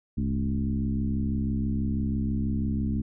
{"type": "tone with frequency modulation", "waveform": "sine", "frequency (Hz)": 148.4, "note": "D3", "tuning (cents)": 18, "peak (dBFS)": -24, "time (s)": [0.17, 3.02], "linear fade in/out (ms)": 10, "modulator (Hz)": 66.1, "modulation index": 1.8, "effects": []}